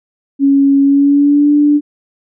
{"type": "tone with pitch glide", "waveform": "sine", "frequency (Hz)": [277.2, 293.3], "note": ["C#4", "D4"], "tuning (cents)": [0, -2], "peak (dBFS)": -6, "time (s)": [0.39, 1.81], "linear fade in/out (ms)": 50, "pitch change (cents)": 98, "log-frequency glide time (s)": [0.82, 1.53], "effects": []}